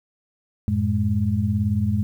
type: tone cluster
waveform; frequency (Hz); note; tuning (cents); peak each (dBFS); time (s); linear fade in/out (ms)
sine; 91.5 / 109.7 / 208.6; F#2 / A2 / G#3; -19 / -5 / +8; -23; 0.68-2.03; 0
effects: 9-bit